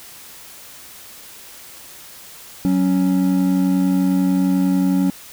triangle tone pair together, 186.1 / 277.3 Hz, F#3 / C#4, +10 / +1 cents, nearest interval perfect fifth, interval 691 cents, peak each -15 dBFS, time 2.65-5.1 s, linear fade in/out 0 ms, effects white hiss -40 dBFS RMS until 5.32 s

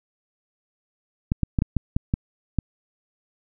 clicks, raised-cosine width 5 ms, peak -8 dBFS, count 8, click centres 1.319 / 1.433 / 1.588 / 1.621 / 1.767 / 1.965 / 2.139 / 2.587 s, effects none

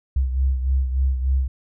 sine beating tone pair, 65.41 / 68.81 Hz, C2 / C#2, 0 / -12 cents, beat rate 3.4 Hz, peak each -18 / -26 dBFS, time 0.16-1.48 s, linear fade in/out 5 ms, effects none

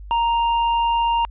triangle tone with tanh clipping, 932.3 Hz, A#5, in tune, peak -18 dBFS, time 0.11-1.25 s, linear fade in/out 0 ms, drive 13 dB, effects added 50 Hz sine -34 dBFS peak until 1.3 s + resampled to 8000 Hz

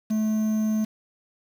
triangle tone with quantisation, 216.6 Hz, A3, 27 cents flat, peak -19 dBFS, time 0.1-0.85 s, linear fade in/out 10 ms, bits 7, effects none

